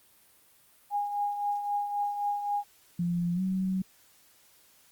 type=tone with tremolo; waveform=sine; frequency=819 Hz; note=G#5; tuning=24 cents flat; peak=-25 dBFS; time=0.9-2.64 s; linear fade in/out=50 ms; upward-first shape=triangle; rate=3.8 Hz; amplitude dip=60%
type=tone with pitch glide; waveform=sine; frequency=173.5 to 188.11 Hz; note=F3 to F#3; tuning=-11 to +29 cents; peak=-26 dBFS; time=2.99-3.82 s; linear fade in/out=5 ms; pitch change=+140 cents; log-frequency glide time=3.34-3.41 s
effects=white hiss -61 dBFS RMS until 4.91 s + Opus 32 kbps